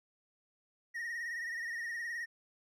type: tone with vibrato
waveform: triangle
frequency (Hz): 1866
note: A#6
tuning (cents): +1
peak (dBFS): -35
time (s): 0.94-2.26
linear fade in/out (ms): 20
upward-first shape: triangle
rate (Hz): 19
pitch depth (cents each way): 74
effects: none